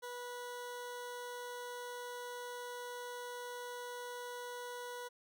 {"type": "tone", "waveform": "20% pulse", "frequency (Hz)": 489.1, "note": "B4", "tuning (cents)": -17, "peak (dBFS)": -38, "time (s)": [0.02, 5.09], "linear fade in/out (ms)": 20, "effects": []}